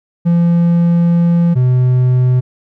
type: tone pair in turn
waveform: triangle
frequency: 171 / 126.41 Hz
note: F3 / B2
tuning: -36 / +41 cents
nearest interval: perfect fourth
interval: 523 cents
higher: first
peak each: -6 dBFS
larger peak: neither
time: 0.25-1.55 / 1.55-2.41 s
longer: first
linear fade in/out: 20 ms
effects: none